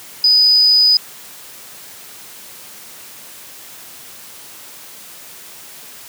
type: tone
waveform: sine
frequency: 4978 Hz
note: D#8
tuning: in tune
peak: -8 dBFS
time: 0.24-0.97 s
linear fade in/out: 2 ms
effects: white hiss -37 dBFS RMS until 6.08 s + high-pass 100 Hz 12 dB/octave